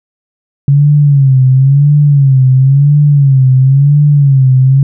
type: tone with vibrato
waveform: sine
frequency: 138.3 Hz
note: C#3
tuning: 4 cents flat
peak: -3 dBFS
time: 0.68-4.83 s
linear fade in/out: 2 ms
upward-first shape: sine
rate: 0.97 Hz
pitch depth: 110 cents each way
effects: none